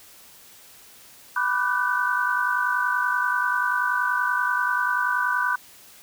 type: chord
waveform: sine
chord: G major seventh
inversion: first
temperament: equal with one note detuned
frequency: 987.8 / 1174.7 / 1480 / 1530.4 Hz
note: B5 / D6 / F#6 / G6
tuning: 0 / 0 / 0 / -42 cents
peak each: -26 / -28 / -26 / -25 dBFS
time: 1.36-5.56 s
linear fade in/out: 5 ms
effects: white hiss -49 dBFS RMS until 6.02 s